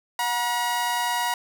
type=tone pair together; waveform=sawtooth; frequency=726 / 958 Hz; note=F#5 / A#5; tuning=-33 / +47 cents; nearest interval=perfect fourth; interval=480 cents; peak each=-26 / -20 dBFS; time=0.19-1.34 s; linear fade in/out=2 ms; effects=none